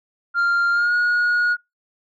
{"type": "tone with pitch glide", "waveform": "sine", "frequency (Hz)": [1394, 1445.7], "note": ["F6", "F#6"], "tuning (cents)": [-4, -41], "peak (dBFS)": -13, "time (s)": [0.34, 1.57], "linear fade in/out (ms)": 50, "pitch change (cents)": 63, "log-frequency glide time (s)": [0.72, 0.94], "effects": ["noise-tail reverb RT60 0.2 s tail -25 dB re dry", "tanh soft clip ceiling -15 dBFS"]}